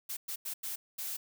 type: noise bursts at uneven times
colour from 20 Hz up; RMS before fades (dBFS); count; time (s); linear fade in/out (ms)
blue; -38; 5; 0.09-0.17 / 0.28-0.36 / 0.45-0.54 / 0.63-0.76 / 0.98-1.17; 10
effects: none